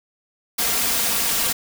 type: noise with comb filter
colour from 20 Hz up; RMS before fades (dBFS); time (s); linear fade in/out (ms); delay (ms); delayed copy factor
white; -21; 0.58-1.53; 10; 4.3; +0.5
effects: none